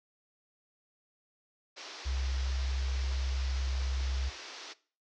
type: band-pass noise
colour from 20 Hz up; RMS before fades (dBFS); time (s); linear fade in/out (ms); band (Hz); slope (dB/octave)
white; -46; 1.76-4.74; 20; 280 to 5900; 48
type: tone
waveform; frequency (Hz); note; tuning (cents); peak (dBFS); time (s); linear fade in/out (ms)
sine; 65.5; C2; +2; -30; 2.05-4.3; 20
effects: noise-tail reverb RT60 0.4 s tail -19 dB re dry

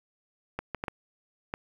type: clicks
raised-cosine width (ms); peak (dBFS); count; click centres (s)
0.5; -17; 5; 0.59 / 0.747 / 0.839 / 0.882 / 1.539
effects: 8-bit

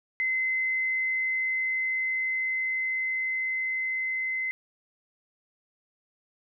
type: tone with level ramp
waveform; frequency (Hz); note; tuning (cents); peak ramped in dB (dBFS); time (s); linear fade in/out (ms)
sine; 2054; C7; -33; -24 to -27; 0.2-4.51; 0
effects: none

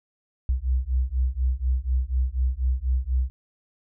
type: beating tone pair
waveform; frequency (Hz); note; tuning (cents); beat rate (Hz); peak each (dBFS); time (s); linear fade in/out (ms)
sine; 61.74 / 65.84; B1 / C2; 0 / +11; 4.1; -24; 0.49-3.3; 0
effects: none

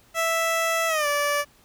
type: tone with pitch glide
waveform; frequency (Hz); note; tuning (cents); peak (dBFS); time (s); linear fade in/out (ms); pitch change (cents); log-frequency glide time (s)
15% pulse; 659 to 580.4; E5 to D5; -1 to -21; -15; 0.14-1.45; 50; -220; 0.88-1.07
effects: pink hiss -57 dBFS RMS until 1.64 s

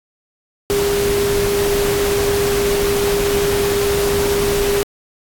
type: tone in noise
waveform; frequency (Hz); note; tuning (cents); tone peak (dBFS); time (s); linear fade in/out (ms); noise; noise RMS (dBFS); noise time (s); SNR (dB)
sine; 403.8; G#4; -49; -15; 0.7-4.83; 0; pink; -22; 0.7-4.83; +4
effects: AAC 64 kbps

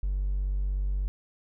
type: tone with hard clipping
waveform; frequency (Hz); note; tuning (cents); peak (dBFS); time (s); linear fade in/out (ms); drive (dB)
triangle; 48.26; G1; -26; -25; 0.03-1.08; 0; 2
effects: none

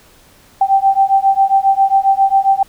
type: beating tone pair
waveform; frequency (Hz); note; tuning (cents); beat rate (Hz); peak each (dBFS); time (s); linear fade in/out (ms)
sine; 777 / 784.4; G5 / G5; -16 / +1; 7.4; -12; 0.61-2.63; 5
effects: pink hiss -47 dBFS RMS until 2.68 s

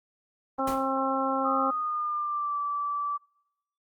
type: harmonic tone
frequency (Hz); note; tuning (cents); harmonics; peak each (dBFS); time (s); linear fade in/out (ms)
267.3; C4; +37; 1 / 2 / 3 / 4 / 5; -31 / -31 / -31 / -31 / -31; 0.58-1.71; 10
type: noise with exponential decay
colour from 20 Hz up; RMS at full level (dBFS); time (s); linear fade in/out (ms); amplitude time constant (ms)
pink; -32; 0.67-0.93; 5; 55
type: tone with pitch glide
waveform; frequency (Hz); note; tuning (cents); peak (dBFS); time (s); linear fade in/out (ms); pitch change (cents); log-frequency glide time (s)
sine; 1243 to 1159.8; D#6 to D6; -2 to -22; -27; 1.44-3.18; 20; -120; 1.71-2.58
effects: noise-tail reverb RT60 0.8 s tail -26 dB re dry + Opus 24 kbps

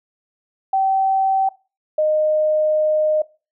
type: tone pair in turn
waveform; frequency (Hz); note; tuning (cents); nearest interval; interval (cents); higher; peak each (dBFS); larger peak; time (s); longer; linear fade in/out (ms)
sine; 771 / 615.6; G5 / D#5; -29 / -19; major third; 390; first; -14; neither; 0.73-1.49 / 1.98-3.22; second; 5
effects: noise-tail reverb RT60 0.3 s tail -20 dB re dry

